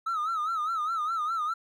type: tone with vibrato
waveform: triangle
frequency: 1282 Hz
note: E6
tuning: 49 cents flat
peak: -24 dBFS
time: 0.06-1.54 s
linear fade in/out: 10 ms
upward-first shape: sine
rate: 4.9 Hz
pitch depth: 110 cents each way
effects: tanh soft clip ceiling -22 dBFS